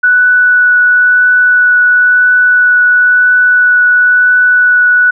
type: tone with vibrato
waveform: sine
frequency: 1480 Hz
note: F#6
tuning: in tune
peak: -4 dBFS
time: 0.03-5.11 s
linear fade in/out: 10 ms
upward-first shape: triangle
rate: 0.98 Hz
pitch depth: 9 cents each way
effects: none